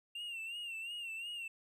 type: tone with vibrato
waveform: triangle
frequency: 2761 Hz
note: F7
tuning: 20 cents flat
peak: -39 dBFS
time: 0.15-1.48 s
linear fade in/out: 5 ms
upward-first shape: sine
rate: 2.8 Hz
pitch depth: 76 cents each way
effects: none